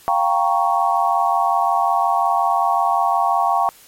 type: chord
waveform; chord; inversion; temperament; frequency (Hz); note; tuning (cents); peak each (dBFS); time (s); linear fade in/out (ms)
sine; G half-diminished seventh; third; equal; 698.5 / 784 / 932.3 / 1108.7; F5 / G5 / Bb5 / Db6; 0 / 0 / 0 / 0; -20 / -19 / -21 / -20; 0.08-3.69; 0
effects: white hiss -47 dBFS RMS until 3.87 s + MP3 64 kbps